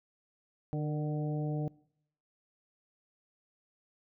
harmonic tone with a mistuned harmonic, 150.1 Hz, D3, 38 cents sharp, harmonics 1 / 2 / 3 / 4 / 5, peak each -32 / -38 / -42 / -44 / -46 dBFS, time 0.73-1.68 s, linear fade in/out 0 ms, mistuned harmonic 3, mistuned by +36 cents, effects noise-tail reverb RT60 0.7 s tail -23 dB re dry

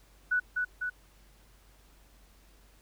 sine tone with echo, 1480 Hz, F#6, in tune, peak -24 dBFS, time 0.31-0.4 s, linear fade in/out 10 ms, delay 250 ms, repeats 2, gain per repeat -3 dB, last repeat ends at 0.9 s, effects added 48 Hz sine -58 dBFS peak until 2.81 s + pink hiss -63 dBFS RMS until 2.81 s

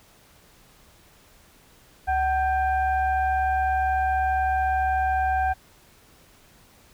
sine tone with frequency modulation, 755 Hz, F#5, 35 cents sharp, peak -20 dBFS, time 2.07-5.54 s, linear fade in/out 20 ms, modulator 824 Hz, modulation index 0.73, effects pink hiss -55 dBFS RMS until 6.93 s

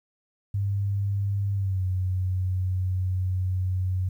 sine tone with pitch glide, 99.8 to 92.58 Hz, G2 to F#2, +32 to +2 cents, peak -23 dBFS, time 0.54-4.09 s, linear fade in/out 5 ms, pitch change -130 cents, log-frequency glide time 1.53-1.84 s, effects 10-bit

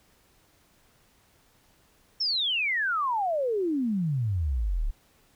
sine exponential sweep, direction down, 5510 to 32.42 Hz, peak -24 dBFS, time 2.2-4.91 s, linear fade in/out 10 ms, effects pink hiss -63 dBFS RMS until 5.35 s

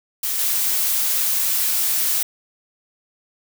blue noise with level steps, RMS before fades -23 / -20 dBFS, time 0.23-2.23 s, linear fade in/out 5 ms, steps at 0.38 s, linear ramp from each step 20 ms, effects none

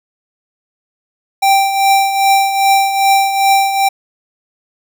square tone with tremolo, 784 Hz, G5, in tune, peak -7 dBFS, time 1.42-3.89 s, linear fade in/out 10 ms, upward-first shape triangle, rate 2.5 Hz, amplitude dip 65%, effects none

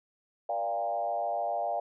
sine tone with frequency modulation, 695 Hz, F5, 9 cents flat, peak -28 dBFS, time 0.49-1.8 s, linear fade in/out 5 ms, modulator 107 Hz, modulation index 1.2, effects none

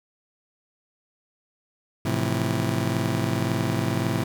25% pulse chord, F major seventh, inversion first, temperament just, 109.13 / 130.96 / 163.7 / 174.61 Hz, A2 / C3 / E3 / F3, -14 / +2 / -12 / 0 cents, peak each -23 / -24 / -27 / -28 dBFS, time 2.05-4.24 s, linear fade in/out 5 ms, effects none

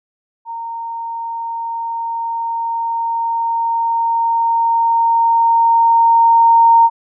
sine tone with level ramp, 922 Hz, A#5, 19 cents flat, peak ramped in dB -23 to -5 dBFS, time 0.45-6.9 s, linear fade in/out 50 ms, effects none

